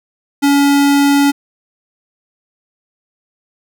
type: tone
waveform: square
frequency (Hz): 282.7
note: C#4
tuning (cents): +34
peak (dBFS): -9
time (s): 0.42-1.32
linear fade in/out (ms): 20
effects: none